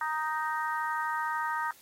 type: harmonic tone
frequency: 311.1 Hz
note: D#4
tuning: in tune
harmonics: 3 / 4 / 5 / 6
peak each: -32 / -34 / -36 / -38 dBFS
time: 0.01-1.71 s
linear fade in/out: 2 ms
effects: white hiss -57 dBFS RMS until 1.81 s + AAC 48 kbps